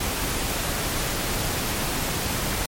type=noise; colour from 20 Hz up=pink; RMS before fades=-26 dBFS; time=0-2.66 s; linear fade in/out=5 ms; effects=MP3 64 kbps